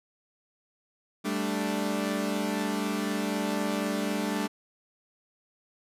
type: chord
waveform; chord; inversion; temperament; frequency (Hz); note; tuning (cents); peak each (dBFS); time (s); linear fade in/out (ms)
sawtooth; G suspended second; none; equal; 196 / 220 / 293.7; G3 / A3 / D4; 0 / 0 / 0; -28; 1.24-4.48; 20
effects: resampled to 32000 Hz